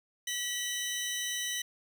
20% pulse tone pair together, 1939 / 3030 Hz, B6 / F#7, -32 / +40 cents, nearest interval minor sixth, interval 772 cents, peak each -30 / -30 dBFS, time 0.27-1.62 s, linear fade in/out 5 ms, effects none

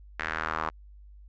sawtooth tone with band-pass filter sweep, 79.5 Hz, D#2, 38 cents sharp, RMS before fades -32 dBFS, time 0.19-0.7 s, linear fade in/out 5 ms, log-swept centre 1800 to 1100 Hz, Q 3, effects added 50 Hz sine -47 dBFS peak until 1.28 s + resampled to 16000 Hz

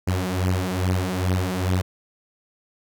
sawtooth beating tone pair, 91 / 93.4 Hz, F#2 / F#2, -28 / +17 cents, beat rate 2.4 Hz, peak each -20 dBFS, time 0.07-1.82 s, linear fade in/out 10 ms, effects none

